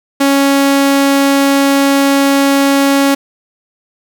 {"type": "tone", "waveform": "sawtooth", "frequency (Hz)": 277.2, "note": "C#4", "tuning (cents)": 0, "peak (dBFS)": -4, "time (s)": [0.2, 3.15], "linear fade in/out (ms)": 10, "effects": []}